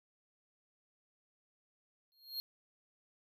square tone with exponential growth, 4246 Hz, C8, 25 cents sharp, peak -35 dBFS, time 2.12-2.4 s, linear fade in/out 0 ms, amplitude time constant 59 ms, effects none

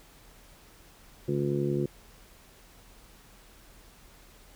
harmonic tone, 71.2 Hz, C#2, 47 cents sharp, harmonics 2 / 3 / 4 / 5 / 6 / 7, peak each -30 / -34 / -37 / -29 / -41 / -39 dBFS, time 1.28-1.86 s, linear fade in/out 5 ms, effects added 40 Hz sine -56 dBFS peak until 4.55 s + pink hiss -56 dBFS RMS until 4.55 s

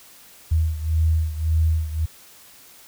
sine beating tone pair, 79.3 / 81.1 Hz, D#2 / E2, +33 / -28 cents, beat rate 1.8 Hz, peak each -19 / -23 dBFS, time 0.51-2.06 s, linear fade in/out 10 ms, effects white hiss -48 dBFS RMS until 2.87 s

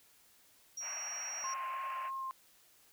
sine tone, 5670 Hz, F8, 25 cents sharp, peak -39 dBFS, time 0.77-1.54 s, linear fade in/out 5 ms
white band-pass noise, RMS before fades -48 dBFS, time 0.8-2.11 s, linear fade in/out 50 ms, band 570 to 2800 Hz, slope 96 dB/octave
sine tone with vibrato, 1062 Hz, C6, 25 cents sharp, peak -37 dBFS, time 1.44-2.31 s, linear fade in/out 0 ms, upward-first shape sine, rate 3.2 Hz, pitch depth 12 cents each way
effects white hiss -65 dBFS RMS until 2.92 s

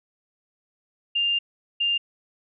sine tone bursts at uneven times, 2800 Hz, F7, 4 cents sharp, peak -20 dBFS, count 2, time 1.15-1.39 / 1.8-1.98 s, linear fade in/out 10 ms, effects none

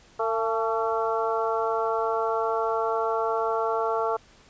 harmonic tone with a mistuned harmonic, 225.6 Hz, A3, 44 cents sharp, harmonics 2 / 3 / 4 / 5 / 6, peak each -27 / -29 / -30 / -31 / -32 dBFS, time 0.19-4.17 s, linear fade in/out 10 ms, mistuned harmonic 4, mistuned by -49 cents, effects pink hiss -55 dBFS RMS until 4.49 s + resampled to 16000 Hz

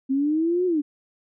sine linear two-way sweep, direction up then down, 261.6 to 370 to 278.6 Hz, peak -19 dBFS, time 0.09-0.82 s, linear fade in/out 20 ms, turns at 0.66 s, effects none

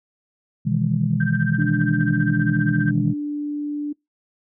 sine chord, E major seventh, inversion second, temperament just, 123.61 / 154.51 / 164.81 / 206 Hz, B2 / D#3 / E3 / G#3, +2 / -12 / 0 / -14 cents, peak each -23 dBFS, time 0.65-3.14 s, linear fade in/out 20 ms
sine tone with tremolo, 1568 Hz, G6, in tune, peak -22 dBFS, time 1.2-2.91 s, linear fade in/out 5 ms, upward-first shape sine, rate 15 Hz, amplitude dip 85%
sine tone, 293.7 Hz, D4, in tune, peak -23 dBFS, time 1.58-3.93 s, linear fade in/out 10 ms
effects noise-tail reverb RT60 0.2 s tail -26 dB re dry + tanh soft clip ceiling -5 dBFS

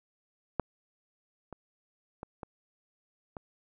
clicks, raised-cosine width 1 ms, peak -13 / -28 / -25 / -25 / -26 dBFS, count 5, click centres 0.597 / 1.527 / 2.231 / 2.432 / 3.368 s, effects none

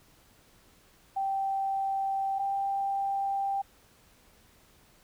sine tone pair in turn, 780 / 788.6 Hz, G5 / G5, -9 / +10 cents, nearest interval unison, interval 19 cents, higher second, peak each -27 dBFS, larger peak neither, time 1.16-2.39 / 2.39-3.62 s, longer neither, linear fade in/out 10 ms, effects pink hiss -61 dBFS RMS until 5.03 s

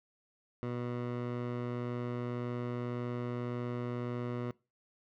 15% pulse tone with low-pass filter, 121.8 Hz, B2, 24 cents flat, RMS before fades -37 dBFS, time 0.63-4.51 s, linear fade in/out 0 ms, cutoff 2000 Hz, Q 0.52, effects noise-tail reverb RT60 0.3 s tail -23 dB re dry

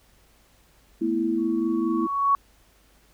sine chord, A suspended second, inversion none, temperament equal with one note detuned, 220 / 244.4 / 329.6 Hz, A3 / B3 / E4, 0 / -18 / 0 cents, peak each -29 / -28 / -23 dBFS, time 1.01-2.07 s, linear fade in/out 10 ms
sine tone with exponential growth, 1117 Hz, C#6, 13 cents sharp, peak -15 dBFS, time 1.38-2.35 s, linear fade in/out 1 ms, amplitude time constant 210 ms
effects added 50 Hz sine -60 dBFS peak until 3.13 s + pink hiss -60 dBFS RMS until 3.13 s

